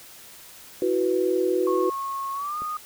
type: chord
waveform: sine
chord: E suspended second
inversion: none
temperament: equal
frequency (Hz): 329.6 / 370 / 493.9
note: E4 / F#4 / B4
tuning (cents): 0 / 0 / 0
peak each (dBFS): -27 / -22 / -26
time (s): 0.82-1.9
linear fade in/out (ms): 2
type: tone with pitch glide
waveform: sine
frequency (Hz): 1092 to 1232.8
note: C#6 to D#6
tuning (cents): -26 to -16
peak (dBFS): -27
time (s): 1.67-2.77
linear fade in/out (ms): 2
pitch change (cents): +210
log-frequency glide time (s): 2.33-2.59
type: click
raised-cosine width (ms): 2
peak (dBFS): -28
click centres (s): 2.62
effects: white hiss -46 dBFS RMS until 2.85 s